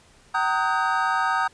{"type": "tone cluster", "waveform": "triangle", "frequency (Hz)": [764, 925, 1254, 1499, 1595], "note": ["G5", "A#5", "D#6", "F#6", "G6"], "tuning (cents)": [-45, -14, 13, 22, 30], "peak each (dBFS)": [-25, -24, -23, -28, -27], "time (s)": [0.34, 1.48], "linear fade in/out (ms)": 10, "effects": ["pink hiss -55 dBFS RMS until 1.53 s", "resampled to 22050 Hz"]}